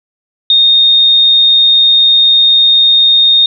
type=tone; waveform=sine; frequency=3688 Hz; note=A#7; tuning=19 cents flat; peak=-4 dBFS; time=0.5-3.46 s; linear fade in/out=2 ms; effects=none